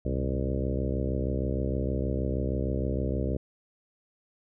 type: harmonic tone with a mistuned harmonic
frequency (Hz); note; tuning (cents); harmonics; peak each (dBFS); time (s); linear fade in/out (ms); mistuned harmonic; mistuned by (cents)
66.4; C2; +26; 1 / 2 / 3 / 4 / 5 / 6 / 7 / 8 / 9; -30 / -33 / -35 / -36 / -37 / -38 / -38 / -39 / -40; 0.05-3.37; 5; 2; -110
effects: none